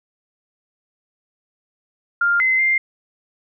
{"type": "tone with pitch steps", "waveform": "sine", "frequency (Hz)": [1400, 2055, 2101], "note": ["F6", "C7", "C7"], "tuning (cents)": [4, -32, 7], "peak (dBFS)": -14, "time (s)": [2.21, 2.78], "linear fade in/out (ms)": 5, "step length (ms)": 190, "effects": []}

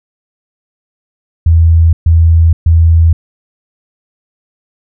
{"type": "tone bursts", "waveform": "sine", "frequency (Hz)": 82.41, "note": "E2", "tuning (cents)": 0, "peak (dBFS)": -3, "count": 3, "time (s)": [1.46, 3.13], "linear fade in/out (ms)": 5, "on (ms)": 470, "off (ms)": 130, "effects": []}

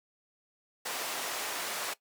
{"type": "band-pass noise", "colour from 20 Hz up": "pink", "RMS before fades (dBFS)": -36, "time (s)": [0.85, 1.94], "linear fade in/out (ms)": 10, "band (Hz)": [560, 16000], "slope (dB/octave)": 12, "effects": ["noise-tail reverb RT60 0.1 s tail -18 dB re dry"]}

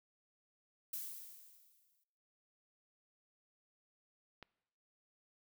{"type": "noise with exponential decay", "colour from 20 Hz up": "violet", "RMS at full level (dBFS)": -41, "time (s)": [0.93, 2.04], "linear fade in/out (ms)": 5, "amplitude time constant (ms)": 240}
{"type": "click", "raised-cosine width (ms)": 0.3, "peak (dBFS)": -34, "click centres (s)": 4.427}
{"effects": ["noise-tail reverb RT60 1.0 s tail -22 dB re dry"]}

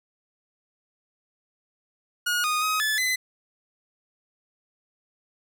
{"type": "tone with pitch steps", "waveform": "sawtooth", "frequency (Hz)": [1442, 1236, 1262, 1731, 2022], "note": ["F#6", "D#6", "D#6", "A6", "B6"], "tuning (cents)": [-45, -12, 24, -29, 40], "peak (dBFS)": -19, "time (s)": [2.26, 3.16], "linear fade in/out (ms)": 10, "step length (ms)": 180, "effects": []}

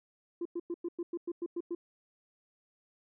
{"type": "tone bursts", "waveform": "sine", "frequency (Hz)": 344.2, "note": "F4", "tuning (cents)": -25, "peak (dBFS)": -31, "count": 10, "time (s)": [0.41, 1.75], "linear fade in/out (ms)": 5, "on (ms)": 44, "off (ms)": 100, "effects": ["tanh soft clip ceiling -30 dBFS"]}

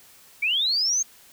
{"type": "linear sweep", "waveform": "sine", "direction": "up", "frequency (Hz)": [2236, 6500], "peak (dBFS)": -20, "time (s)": [0.42, 1.03], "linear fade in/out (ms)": 10, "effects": ["white hiss -52 dBFS RMS until 1.32 s"]}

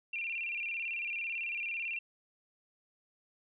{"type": "tone with vibrato", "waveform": "sine", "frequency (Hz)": 2546, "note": "D#7", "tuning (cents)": 39, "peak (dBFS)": -34, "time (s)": [0.13, 1.99], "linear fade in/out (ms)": 5, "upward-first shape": "square", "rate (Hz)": 18, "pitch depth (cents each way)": 110, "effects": []}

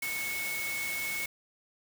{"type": "tone in noise", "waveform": "sine", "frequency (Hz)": 2200, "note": "C#7", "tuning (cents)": -14, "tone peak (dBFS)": -33, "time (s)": [0.02, 1.26], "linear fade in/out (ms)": 5, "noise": "white", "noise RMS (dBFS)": -38, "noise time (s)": [0.02, 1.26], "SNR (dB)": 2, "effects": []}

